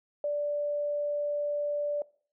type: tone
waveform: sine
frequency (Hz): 585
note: D5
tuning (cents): -7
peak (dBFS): -27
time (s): 0.24-2.02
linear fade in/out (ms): 2
effects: noise-tail reverb RT60 0.5 s tail -22 dB re dry